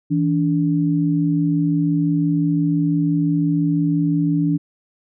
sine tone pair together, 163.25 / 289.1 Hz, E3 / D4, -17 / -27 cents, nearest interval minor seventh, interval 990 cents, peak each -18 dBFS, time 0.1-4.58 s, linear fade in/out 20 ms, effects none

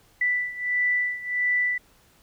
sine beating tone pair, 1977 / 1978.5 Hz, B6 / B6, +1 / +3 cents, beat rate 1.5 Hz, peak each -24 / -27 dBFS, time 0.21-1.78 s, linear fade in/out 5 ms, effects pink hiss -59 dBFS RMS until 2.22 s

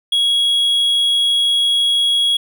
triangle tone, 3322 Hz, G#7, in tune, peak -11 dBFS, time 0.12-2.37 s, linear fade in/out 5 ms, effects none

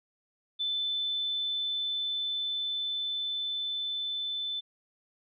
sine tone with level ramp, 3520 Hz, A7, in tune, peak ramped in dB -28 to -31 dBFS, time 0.59-4.61 s, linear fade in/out 20 ms, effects none

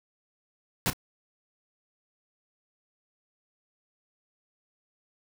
pink noise with echo, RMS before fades -26 dBFS, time 0.86-0.9 s, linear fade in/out 0 ms, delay 32 ms, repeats 1, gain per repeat -14 dB, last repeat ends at 0.932 s, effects none

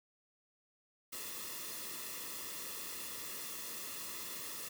white noise with comb filter, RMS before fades -44 dBFS, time 1.12-4.69 s, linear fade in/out 10 ms, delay 1.3 ms, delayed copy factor -0.7, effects none

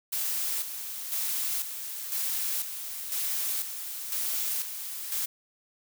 blue noise with tremolo, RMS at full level -30 dBFS, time 0.12-5.26 s, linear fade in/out 10 ms, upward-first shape square, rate 1 Hz, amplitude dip 55%, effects none

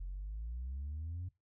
sine exponential sweep, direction up, 43.2 to 92.5 Hz, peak -37 dBFS, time 0-1.29 s, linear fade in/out 10 ms, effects noise-tail reverb RT60 0.2 s tail -20 dB re dry + tanh soft clip ceiling -36 dBFS

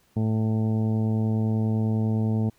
harmonic tone with a mistuned harmonic, 110 Hz, A2, in tune, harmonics 1 / 2 / 3 / 4 / 5 / 6 / 7 / 8, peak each -23 / -25 / -37 / -36 / -44 / -43 / -44 / -48 dBFS, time 0.16-2.5 s, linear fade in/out 10 ms, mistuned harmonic 8, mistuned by +32 cents, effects pink hiss -63 dBFS RMS until 2.58 s

